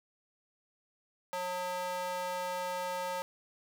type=tone with high-pass filter; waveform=square; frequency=180.8 Hz; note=F#3; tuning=40 cents flat; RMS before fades=-36 dBFS; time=1.33-3.22 s; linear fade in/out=0 ms; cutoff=710 Hz; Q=6.6; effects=none